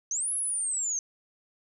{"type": "linear two-way sweep", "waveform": "sine", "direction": "up then down", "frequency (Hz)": [6010, 10970, 6240], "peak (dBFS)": -27, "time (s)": [0.11, 0.99], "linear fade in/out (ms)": 2, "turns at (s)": 0.33, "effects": []}